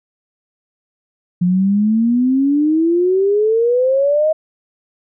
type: exponential sweep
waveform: sine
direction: up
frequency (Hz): 174.6 to 636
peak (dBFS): -11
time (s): 1.41-4.33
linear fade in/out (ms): 10
effects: none